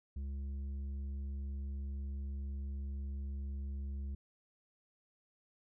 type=tone with tanh clipping; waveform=sine; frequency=69 Hz; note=C#2; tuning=7 cents flat; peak=-39 dBFS; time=0.16-4.15 s; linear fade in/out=5 ms; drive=7 dB; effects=none